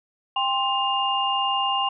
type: tone cluster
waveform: sine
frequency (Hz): 792 / 1050 / 2817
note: G5 / C6 / F7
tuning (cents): +18 / +6 / +14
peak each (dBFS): -25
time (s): 0.36-1.89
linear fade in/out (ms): 5
effects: none